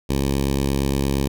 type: tone with notch filter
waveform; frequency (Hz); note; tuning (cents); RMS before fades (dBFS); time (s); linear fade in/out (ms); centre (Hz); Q
10% pulse; 68.6; C#2; -17; -21; 0.09-1.28; 10; 1400; 0.89
effects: none